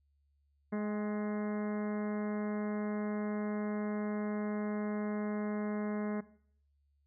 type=harmonic tone with a mistuned harmonic; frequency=210 Hz; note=G#3; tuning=19 cents sharp; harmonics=1 / 2 / 3 / 4 / 5 / 6 / 7 / 8 / 9 / 10; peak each=-33 / -40 / -44 / -51 / -49 / -54 / -54 / -53 / -57 / -55 dBFS; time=0.72-6.21 s; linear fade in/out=10 ms; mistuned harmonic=4; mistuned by=-33 cents; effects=noise-tail reverb RT60 0.6 s tail -18 dB re dry + added 71 Hz sine -70 dBFS peak until 7.06 s